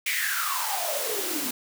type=noise with high-pass filter sweep; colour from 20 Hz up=white; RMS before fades=-28 dBFS; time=0.06-1.51 s; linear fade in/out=5 ms; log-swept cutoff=2300 to 240 Hz; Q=9.6; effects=none